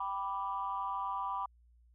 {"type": "chord", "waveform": "sine", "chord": "G major", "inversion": "none", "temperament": "equal", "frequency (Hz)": [784, 987.8, 1174.7], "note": ["G5", "B5", "D6"], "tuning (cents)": [0, 0, 0], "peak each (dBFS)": [-40, -36, -38], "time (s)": [0, 1.46], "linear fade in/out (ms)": 5, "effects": ["tanh soft clip ceiling -25 dBFS", "added 59 Hz sine -61 dBFS peak until 1.94 s"]}